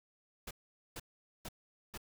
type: noise bursts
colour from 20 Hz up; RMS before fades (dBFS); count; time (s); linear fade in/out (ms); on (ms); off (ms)
pink; -44; 4; 0.47-1.976; 5; 39; 450
effects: none